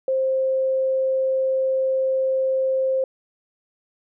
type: tone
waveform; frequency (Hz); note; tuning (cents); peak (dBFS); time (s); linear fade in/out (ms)
sine; 527; C5; +12; -18; 0.08-3.04; 2
effects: none